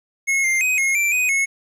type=tone with pitch steps; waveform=square; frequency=2173 / 2103 / 2514 / 2158 / 2349 / 2498 / 2185 Hz; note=C#7 / C7 / D#7 / C#7 / D7 / D#7 / C#7; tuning=-35 / +8 / +17 / -47 / 0 / +6 / -26 cents; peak=-17 dBFS; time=0.27-1.46 s; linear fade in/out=20 ms; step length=170 ms; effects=low-pass 12000 Hz 12 dB/octave + 9-bit